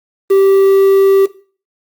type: tone with quantisation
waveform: triangle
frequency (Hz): 389.7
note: G4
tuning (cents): -10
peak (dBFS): -4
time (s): 0.3-1.26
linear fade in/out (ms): 10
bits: 5
effects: noise-tail reverb RT60 0.4 s tail -17 dB re dry + Opus 32 kbps